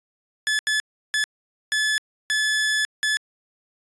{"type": "tone bursts at uneven times", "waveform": "sawtooth", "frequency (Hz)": 1724, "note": "A6", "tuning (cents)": -36, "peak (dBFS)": -16, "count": 6, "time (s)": [[0.47, 0.59], [0.67, 0.8], [1.14, 1.24], [1.72, 1.98], [2.3, 2.85], [3.03, 3.17]], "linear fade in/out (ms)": 0, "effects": ["resampled to 22050 Hz"]}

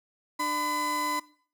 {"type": "tone pair together", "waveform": "35% pulse", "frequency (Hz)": [298.7, 1007.9], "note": ["D4", "B5"], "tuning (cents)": [29, 35], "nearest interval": "octave + major sixth", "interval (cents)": 2106, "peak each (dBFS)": [-33, -26], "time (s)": [0.39, 1.2], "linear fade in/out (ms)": 10, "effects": ["noise-tail reverb RT60 0.5 s tail -20 dB re dry"]}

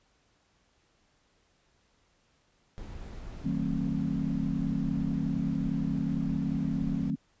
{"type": "noise", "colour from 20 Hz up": "brown", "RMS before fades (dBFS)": -41, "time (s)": [2.78, 7.1], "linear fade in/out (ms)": 0}
{"type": "chord", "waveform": "sine", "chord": "D# diminished seventh", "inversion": "none", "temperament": "just", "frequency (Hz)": [155.56, 186.68, 224, 268.8], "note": ["D#3", "F#3", "A3", "C4"], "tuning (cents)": [0, 16, 31, 47], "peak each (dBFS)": -33, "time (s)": [3.44, 7.16], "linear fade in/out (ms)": 10}
{"effects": ["pink hiss -69 dBFS RMS until 7.4 s", "resampled to 16000 Hz"]}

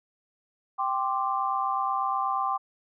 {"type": "chord", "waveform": "sine", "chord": "G suspended fourth", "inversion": "none", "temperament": "equal", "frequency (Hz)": [784, 1046.5, 1174.7], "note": ["G5", "C6", "D6"], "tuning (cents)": [0, 0, 0], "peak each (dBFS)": -29, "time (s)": [0.78, 2.58], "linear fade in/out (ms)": 20, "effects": []}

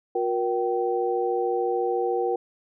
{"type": "tone cluster", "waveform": "sine", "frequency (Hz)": [359.9, 473.6, 772], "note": ["F#4", "A#4", "G5"], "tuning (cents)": [-48, 27, -27], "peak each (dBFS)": [-27, -25, -28], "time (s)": [0.15, 2.36], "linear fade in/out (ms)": 5, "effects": []}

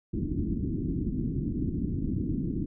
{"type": "low-pass noise", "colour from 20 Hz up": "white", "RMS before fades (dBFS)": -30, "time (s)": [0.13, 2.66], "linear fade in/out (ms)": 10, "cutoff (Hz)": 320, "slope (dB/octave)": 48, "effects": []}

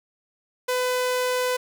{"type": "tone", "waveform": "sawtooth", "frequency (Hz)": 502, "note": "B4", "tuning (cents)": 28, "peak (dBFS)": -18, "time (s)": [0.68, 1.57], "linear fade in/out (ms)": 10, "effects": []}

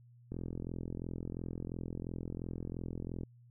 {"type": "click train", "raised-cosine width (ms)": 3, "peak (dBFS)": -27, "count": 126, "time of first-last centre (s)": [0.32, 3.234], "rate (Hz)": 42.9, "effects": ["added 120 Hz sine -57 dBFS peak until 3.5 s"]}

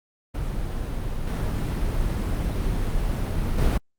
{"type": "noise with level steps", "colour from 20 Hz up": "brown", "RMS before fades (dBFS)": [-28, -24, -19], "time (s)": [0.34, 3.78], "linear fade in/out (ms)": 10, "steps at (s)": [1.27, 3.58], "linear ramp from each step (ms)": 5, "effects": ["Opus 32 kbps"]}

